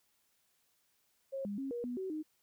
sine tone with pitch steps, 541 / 202.7 / 271 / 477.6 / 245.3 / 378.7 / 309.4 Hz, C#5 / G#3 / C#4 / A#4 / B3 / F#4 / D#4, -42 / -42 / -39 / +42 / -12 / +40 / -10 cents, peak -36 dBFS, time 1.32-2.23 s, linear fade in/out 20 ms, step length 130 ms, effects white hiss -75 dBFS RMS until 2.42 s

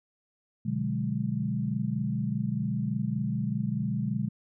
sine chord, G# half-diminished seventh, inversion first, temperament equal with one note detuned, 123.47 / 146.83 / 182.66 / 207.7 Hz, B2 / D3 / F#3 / G#3, 0 / 0 / -22 / 0 cents, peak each -32 / -33 / -34 / -31 dBFS, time 0.65-4.29 s, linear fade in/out 10 ms, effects none

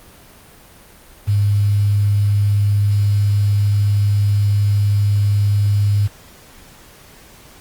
sine tone with quantisation, 102.1 Hz, G#2, 29 cents flat, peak -12 dBFS, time 1.27-6.08 s, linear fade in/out 20 ms, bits 6, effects pink hiss -44 dBFS RMS until 7.6 s + Opus 32 kbps

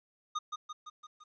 square tone with echo, 1230 Hz, D#6, 20 cents flat, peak -32 dBFS, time 0.35-0.39 s, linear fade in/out 10 ms, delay 170 ms, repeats 5, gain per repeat -4 dB, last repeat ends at 1.24 s, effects resampled to 16000 Hz + 12-bit

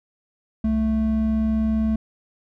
triangle tone pair together, 64.95 / 220 Hz, C2 / A3, -12 / 0 cents, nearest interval octave + major sixth, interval 2112 cents, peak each -24 / -17 dBFS, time 0.64-1.96 s, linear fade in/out 5 ms, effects none

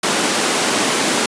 pink high-pass noise, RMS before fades -17 dBFS, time 0.03-1.26 s, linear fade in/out 5 ms, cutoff 200 Hz, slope 24 dB/octave, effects resampled to 22050 Hz

